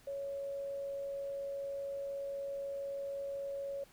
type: tone with amplitude modulation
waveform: sine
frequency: 556 Hz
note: C#5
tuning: 5 cents sharp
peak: -36 dBFS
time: 0.07-3.84 s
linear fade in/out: 5 ms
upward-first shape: sine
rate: 104 Hz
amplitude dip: 25%
effects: pink hiss -63 dBFS RMS until 3.92 s